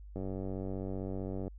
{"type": "click train", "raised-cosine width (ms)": 2, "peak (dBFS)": -26, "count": 127, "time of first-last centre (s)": [0.16, 1.479], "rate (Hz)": 95.5, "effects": ["added 50 Hz sine -46 dBFS peak until 1.58 s"]}